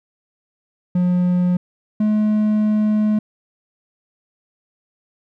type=tone pair in turn; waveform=triangle; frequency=179 / 212.9 Hz; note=F3 / G#3; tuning=+43 / +43 cents; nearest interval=minor third; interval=300 cents; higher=second; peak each=-12 dBFS; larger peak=neither; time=0.95-1.57 / 2-3.19 s; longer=second; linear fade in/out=5 ms; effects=none